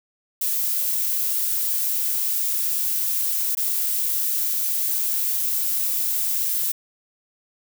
violet noise with dropouts, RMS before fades -23 dBFS, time 0.41-6.72 s, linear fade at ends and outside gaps 5 ms, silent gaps 3.551-3.571 s, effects none

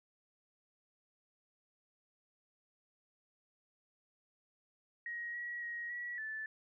sine tone with pitch steps, 1889 / 1915 / 1889 / 1930 / 1751 Hz, A#6 / A#6 / A#6 / B6 / A6, +22 / +46 / +22 / -40 / -9 cents, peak -39 dBFS, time 5.06-6.46 s, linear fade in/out 2 ms, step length 280 ms, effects none

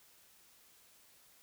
silence, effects white hiss -64 dBFS RMS until 1.42 s

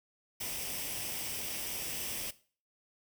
white noise with comb filter, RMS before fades -38 dBFS, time 0.4-2.31 s, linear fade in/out 10 ms, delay 0.36 ms, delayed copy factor +0.55, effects noise-tail reverb RT60 0.4 s tail -17 dB re dry

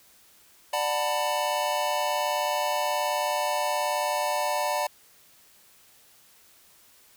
square chord, B minor seventh, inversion first, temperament just, 592.7 / 740.8 / 889 / 987.8 Hz, D5 / F#5 / A5 / B5, +16 / +2 / +18 / 0 cents, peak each -30 / -32 / -31 / -32 dBFS, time 0.73-4.87 s, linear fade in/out 5 ms, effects white hiss -57 dBFS RMS until 7.16 s

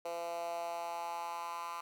10% pulse tone with high-pass filter sweep, 170 Hz, F3, 46 cents flat, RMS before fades -40 dBFS, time 0.05-1.81 s, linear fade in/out 5 ms, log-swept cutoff 560 to 1100 Hz, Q 4.2, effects none

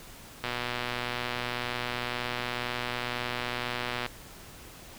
click train, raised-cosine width 0.3 ms, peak -15 dBFS, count 443, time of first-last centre 0.44-4.063 s, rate 122 Hz, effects pink hiss -48 dBFS RMS until 4.98 s

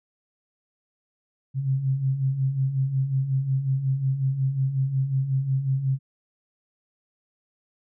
sine beating tone pair, 130 / 135.5 Hz, C3 / C#3, -11 / -39 cents, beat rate 5.5 Hz, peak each -29 / -22 dBFS, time 1.54-5.99 s, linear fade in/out 50 ms, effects none

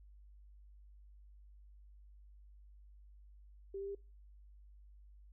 sine tone with pitch steps, 392 / 395.6 / 399.3 Hz, G4 / G4 / G4, 0 / +16 / +32 cents, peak -40 dBFS, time 3.74-3.95 s, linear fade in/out 5 ms, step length 70 ms, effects noise-tail reverb RT60 0.3 s tail -24 dB re dry + added 50 Hz sine -56 dBFS peak until 5.32 s

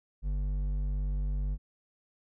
sine tone with hard clipping, 49 Hz, G1, in tune, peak -30 dBFS, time 0.22-1.58 s, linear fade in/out 50 ms, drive 7 dB, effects none

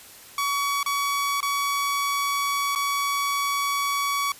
sawtooth tone with dropouts, 1130 Hz, C#6, 33 cents sharp, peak -19 dBFS, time 0.38-4.32 s, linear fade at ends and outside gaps 2 ms, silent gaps 0.83-0.861 / 1.405-1.428 / 2.751-2.758 s, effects white hiss -46 dBFS RMS until 4.39 s + resampled to 32000 Hz

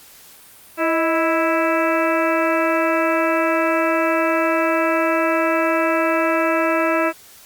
harmonic tone with a mistuned harmonic, 329.6 Hz, E4, in tune, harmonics 1 / 2 / 3 / 4 / 5 / 6 / 7 / 8, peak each -21 / -20 / -26 / -23 / -27 / -30 / -30 / -28 dBFS, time 0.77-7.13 s, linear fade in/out 50 ms, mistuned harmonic 2, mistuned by -64 cents, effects white hiss -45 dBFS RMS until 7.45 s + Opus 48 kbps

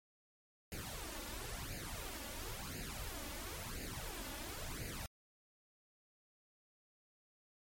pink noise with flanger, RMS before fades -45 dBFS, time 0.72-5.06 s, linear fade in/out 0 ms, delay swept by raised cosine 0.43 to 3.53 ms, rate 0.97 Hz, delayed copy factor +0.75, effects MP3 64 kbps

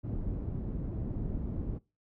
pink low-pass noise, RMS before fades -35 dBFS, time 0.03-1.79 s, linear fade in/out 20 ms, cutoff 250 Hz, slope 12 dB/octave, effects noise-tail reverb RT60 0.3 s tail -24 dB re dry

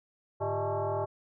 sine tone with frequency modulation, 103.83 Hz, G#2, in tune, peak -28 dBFS, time 0.4-1.06 s, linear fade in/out 20 ms, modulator 249 Hz, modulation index 3.5, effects none

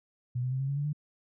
sine tone with pitch steps, 123.47 / 127.38 / 131.42 / 135.58 / 139.88 / 144.31 / 148.88 Hz, B2 / C3 / C3 / C#3 / C#3 / D3 / D3, 0 / -46 / +8 / -38 / +16 / -30 / +24 cents, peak -28 dBFS, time 0.35-0.931 s, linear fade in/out 10 ms, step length 83 ms, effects none

